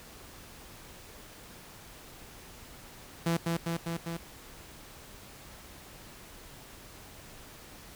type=tone with echo; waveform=sawtooth; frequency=167.5 Hz; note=E3; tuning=28 cents sharp; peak=-22 dBFS; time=3.26-3.37 s; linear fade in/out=5 ms; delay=200 ms; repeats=4; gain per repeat=-2 dB; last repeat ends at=4.17 s; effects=pink hiss -50 dBFS RMS until 7.95 s